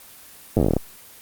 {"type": "slowing click train", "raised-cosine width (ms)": 2, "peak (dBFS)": -5, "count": 12, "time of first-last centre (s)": [0.57, 0.766], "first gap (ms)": 9, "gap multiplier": 1.13, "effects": ["white hiss -45 dBFS RMS until 1.21 s", "Opus 24 kbps"]}